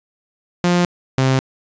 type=tone pair in turn; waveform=sawtooth; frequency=176.2 / 132 Hz; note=F3 / C3; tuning=+16 / +16 cents; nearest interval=perfect fourth; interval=500 cents; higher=first; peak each=-9 dBFS; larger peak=neither; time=0.64-0.85 / 1.18-1.39 s; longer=neither; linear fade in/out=0 ms; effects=resampled to 16000 Hz + 8-bit